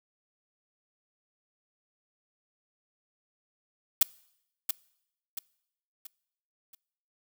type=noise with echo; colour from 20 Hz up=blue; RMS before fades=-19 dBFS; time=4.01-4.03 s; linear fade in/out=5 ms; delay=680 ms; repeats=4; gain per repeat=-8 dB; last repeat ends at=6.75 s; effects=noise-tail reverb RT60 0.8 s tail -24 dB re dry